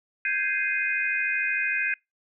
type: chord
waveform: sine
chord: Ab major seventh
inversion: third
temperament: equal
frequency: 1568 / 1661.2 / 2093 / 2489 Hz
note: G6 / Ab6 / C7 / Eb7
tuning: 0 / 0 / 0 / 0 cents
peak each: -29 / -31 / -30 / -27 dBFS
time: 0.25-1.94 s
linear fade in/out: 2 ms
effects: noise-tail reverb RT60 0.2 s tail -25 dB re dry